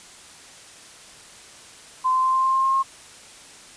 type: tone with pitch steps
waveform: sine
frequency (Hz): 1031 / 1037 / 1043 / 1049 / 1055.1 / 1061.2 / 1067.4 / 1073.5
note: C6 / C6 / C6 / C6 / C6 / C6 / C6 / C6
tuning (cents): -26 / -16 / -6 / +4 / +14 / +24 / +34 / +44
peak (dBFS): -17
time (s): 2.04-2.832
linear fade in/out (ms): 20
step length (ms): 99
effects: white hiss -45 dBFS RMS until 3.76 s + resampled to 22050 Hz